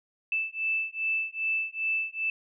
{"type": "beating tone pair", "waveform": "sine", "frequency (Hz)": [2637, 2639.5], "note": ["E7", "E7"], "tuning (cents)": [0, 2], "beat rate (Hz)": 2.5, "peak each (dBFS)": -30, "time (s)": [0.32, 2.3], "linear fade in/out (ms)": 2, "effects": []}